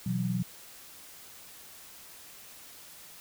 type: chord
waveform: sine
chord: B suspended fourth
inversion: none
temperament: equal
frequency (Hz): 123.47 / 164.81 / 185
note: B2 / E3 / F#3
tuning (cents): 0 / 0 / 0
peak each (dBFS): -32 / -35 / -30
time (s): 0.06-0.43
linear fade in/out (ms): 5
effects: white hiss -50 dBFS RMS until 3.2 s